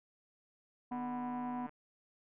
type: harmonic tone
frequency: 246.9 Hz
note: B3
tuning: in tune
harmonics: 1 / 3 / 4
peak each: -38 / -43 / -44 dBFS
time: 0.91-1.67 s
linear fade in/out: 10 ms
type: click train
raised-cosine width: 0.5 ms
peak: -36 dBFS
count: 117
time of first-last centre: 0.92-1.693 s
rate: 150 Hz
effects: low-pass 2000 Hz 12 dB/octave